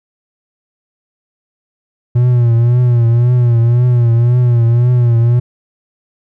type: tone with vibrato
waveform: triangle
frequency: 120 Hz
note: B2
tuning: 49 cents flat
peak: -5 dBFS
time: 2.15-5.4 s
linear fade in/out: 10 ms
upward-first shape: triangle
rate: 1.9 Hz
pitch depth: 75 cents each way
effects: none